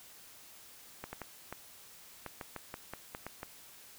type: clicks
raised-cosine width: 0.5 ms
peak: -25 dBFS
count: 12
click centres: 1.04 / 1.13 / 1.217 / 1.526 / 2.263 / 2.412 / 2.563 / 2.741 / 2.936 / 3.149 / 3.266 / 3.431 s
effects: white hiss -55 dBFS RMS until 3.98 s